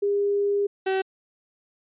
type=tone pair in turn; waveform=sine / 35% pulse; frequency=404.6 / 381.9 Hz; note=G#4 / G4; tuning=-45 / -45 cents; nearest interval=minor second; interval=100 cents; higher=first; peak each=-20 dBFS; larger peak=neither; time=0.02-0.67 / 0.86-1.02 s; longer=first; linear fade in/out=10 ms; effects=resampled to 8000 Hz